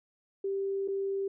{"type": "tone with dropouts", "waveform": "sine", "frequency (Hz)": 392, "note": "G4", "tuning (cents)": 0, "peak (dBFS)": -29, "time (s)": [0.44, 1.28], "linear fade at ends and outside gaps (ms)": 5, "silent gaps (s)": [0.878, 0.883], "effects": []}